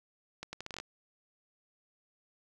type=accelerating click train; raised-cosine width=0.2 ms; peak=-23 dBFS; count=9; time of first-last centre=0.43-0.8 s; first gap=100 ms; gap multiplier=0.76; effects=none